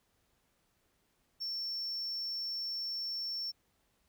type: tone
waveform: triangle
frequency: 5430 Hz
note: F8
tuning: 50 cents flat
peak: -34 dBFS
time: 1.4-3.52 s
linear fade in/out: 20 ms
effects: pink hiss -75 dBFS RMS until 4.08 s